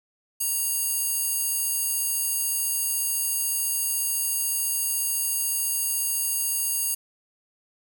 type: tone with high-pass filter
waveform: square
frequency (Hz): 937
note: A#5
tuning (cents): +9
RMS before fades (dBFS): -26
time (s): 0.4-6.95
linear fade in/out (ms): 10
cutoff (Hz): 9400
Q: 1.4
effects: none